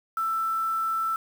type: tone with quantisation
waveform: sine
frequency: 1329 Hz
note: E6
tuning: 14 cents sharp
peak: -24 dBFS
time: 0.17-1.16 s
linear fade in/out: 2 ms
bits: 7
effects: none